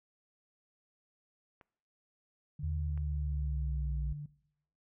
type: clicks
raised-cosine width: 0.5 ms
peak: -40 dBFS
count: 2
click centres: 1.612 / 2.976 s
type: tone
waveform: sine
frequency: 146.83 Hz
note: D3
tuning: in tune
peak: -39 dBFS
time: 2.59-4.26 s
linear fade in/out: 5 ms
type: linear sweep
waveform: sine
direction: down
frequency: 80.5 to 59 Hz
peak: -32 dBFS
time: 2.63-4.13 s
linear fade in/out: 5 ms
effects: noise-tail reverb RT60 0.8 s tail -22 dB re dry